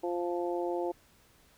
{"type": "harmonic tone", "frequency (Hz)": 174.61, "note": "F3", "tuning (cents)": 0, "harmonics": [2, 3, 4, 5], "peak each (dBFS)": [-32, -36, -38, -40], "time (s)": [0.03, 0.92], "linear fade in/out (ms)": 10, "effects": ["pink hiss -63 dBFS RMS until 1.57 s"]}